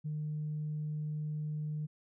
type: tone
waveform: sine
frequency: 151.8 Hz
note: D#3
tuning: 42 cents flat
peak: -33 dBFS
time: 0.04-1.87 s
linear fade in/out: 20 ms
effects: tanh soft clip ceiling -30 dBFS